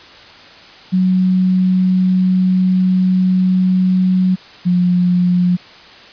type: tone pair in turn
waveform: sine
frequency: 185 / 178.55 Hz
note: F#3 / F3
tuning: 0 / +39 cents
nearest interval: minor second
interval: 61 cents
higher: first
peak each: -10 dBFS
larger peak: neither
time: 0.92-4.36 / 4.65-5.57 s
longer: first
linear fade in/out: 20 ms
effects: white hiss -39 dBFS RMS until 6.12 s + resampled to 11025 Hz